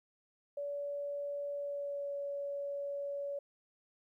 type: tone with pitch glide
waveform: sine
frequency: 572 to 565.8 Hz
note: D5 to C#5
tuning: -46 to +35 cents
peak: -36 dBFS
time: 0.57-3.39 s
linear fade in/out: 5 ms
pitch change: -19 cents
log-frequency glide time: 1.53-2.14 s
effects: 13-bit